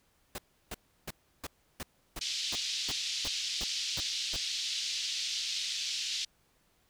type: noise bursts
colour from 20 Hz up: pink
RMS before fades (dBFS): -39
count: 12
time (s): 0.35-4.364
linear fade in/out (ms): 2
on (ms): 32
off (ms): 330
type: band-pass noise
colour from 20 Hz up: pink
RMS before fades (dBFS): -35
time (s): 2.21-6.25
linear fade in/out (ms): 5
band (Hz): 3200 to 5700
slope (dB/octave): 24
effects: pink hiss -70 dBFS RMS until 6.89 s